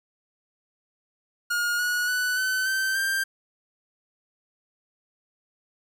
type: tone with pitch steps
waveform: 45% pulse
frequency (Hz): 1429 / 1458.2 / 1488 / 1518.4 / 1549.4 / 1581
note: F6 / F#6 / F#6 / F#6 / G6 / G6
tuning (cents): +39 / -26 / +9 / +44 / -21 / +14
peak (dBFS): -23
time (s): 1.5-3.24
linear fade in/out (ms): 10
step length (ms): 290
effects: 9-bit